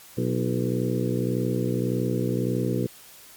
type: harmonic tone with a mistuned harmonic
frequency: 61.74 Hz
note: B1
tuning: in tune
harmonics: 2 / 3 / 4 / 5 / 6 / 7 / 8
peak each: -27 / -29 / -30 / -31 / -32 / -32 / -33 dBFS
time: 0.17-2.87 s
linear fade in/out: 10 ms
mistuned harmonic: 5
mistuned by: +60 cents
effects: white hiss -48 dBFS RMS until 3.36 s + MP3 96 kbps